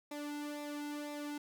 sawtooth tone with flanger, 293.7 Hz, D4, in tune, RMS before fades -42 dBFS, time 0.11-1.38 s, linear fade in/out 5 ms, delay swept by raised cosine 0.65 to 1.75 ms, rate 2 Hz, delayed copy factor -0.65, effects none

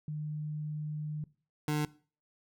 sine / 25% pulse tone pair in turn, 151.5 / 150.11 Hz, D#3 / D3, -46 / +38 cents, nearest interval unison, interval 16 cents, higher first, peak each -34 / -25 dBFS, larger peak second, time 0.08-1.24 / 1.68-1.85 s, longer first, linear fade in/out 2 ms, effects noise-tail reverb RT60 0.4 s tail -20 dB re dry

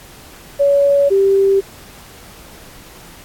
sine tone pair in turn, 564 / 391.5 Hz, C#5 / G4, +30 / -2 cents, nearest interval tritone, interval 632 cents, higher first, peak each -9 dBFS, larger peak neither, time 0.59-1.1 / 1.1-1.61 s, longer neither, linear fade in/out 20 ms, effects pink hiss -40 dBFS RMS until 3.24 s + AAC 64 kbps

